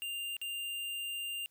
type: tone with dropouts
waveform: square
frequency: 2794 Hz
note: F7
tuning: in tune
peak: -37 dBFS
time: 0.02-1.46 s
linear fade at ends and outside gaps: 0 ms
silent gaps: 0.367-0.415 s
effects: white hiss -74 dBFS RMS until 1.5 s